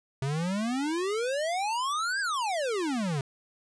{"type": "exponential two-way sweep", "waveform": "square", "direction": "up then down", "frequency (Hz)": [130.81, 1663, 130.81], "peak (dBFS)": -28, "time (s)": [0.22, 3.21], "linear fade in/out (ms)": 2, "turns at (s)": 2.2, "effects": ["resampled to 22050 Hz"]}